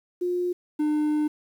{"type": "tone pair in turn", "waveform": ["sine", "triangle"], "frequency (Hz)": [356.4, 301.6], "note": ["F4", "D4"], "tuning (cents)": [35, 46], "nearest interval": "minor third", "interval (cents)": 289, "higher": "first", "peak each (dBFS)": [-23, -19], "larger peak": "second", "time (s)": [[0.21, 0.53], [0.79, 1.28]], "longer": "second", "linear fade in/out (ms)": 10, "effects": ["9-bit"]}